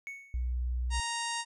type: tone with exponential decay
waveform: triangle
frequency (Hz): 2217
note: C#7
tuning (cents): 0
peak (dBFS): -34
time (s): 0.07-0.53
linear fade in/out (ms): 0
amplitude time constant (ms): 99
type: tone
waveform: sine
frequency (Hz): 61.4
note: B1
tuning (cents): -9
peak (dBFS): -29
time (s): 0.34-1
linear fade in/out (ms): 0
type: harmonic tone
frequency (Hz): 932.3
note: A#5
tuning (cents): 0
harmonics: 1 / 2 / 3 / 4 / 5 / 6 / 7 / 8 / 9 / 10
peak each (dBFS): -36 / -39 / -41 / -42 / -43 / -44 / -44 / -45 / -46 / -46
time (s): 0.9-1.45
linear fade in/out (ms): 50
effects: none